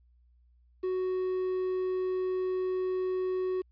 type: tone with quantisation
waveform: triangle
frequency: 370.7 Hz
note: F#4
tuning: 3 cents sharp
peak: -26 dBFS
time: 0.83-3.62 s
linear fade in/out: 10 ms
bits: 9
effects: added 60 Hz sine -60 dBFS peak until 3.71 s + resampled to 11025 Hz